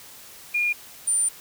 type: tone pair in turn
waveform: sine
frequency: 2423 / 9111 Hz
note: D#7 / C#9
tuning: -47 / +46 cents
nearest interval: octave + major seventh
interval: 2293 cents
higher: second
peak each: -20 / -19 dBFS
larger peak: second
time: 0.54-0.73 / 1.07-1.29 s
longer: second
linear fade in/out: 10 ms
effects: white hiss -45 dBFS RMS until 1.4 s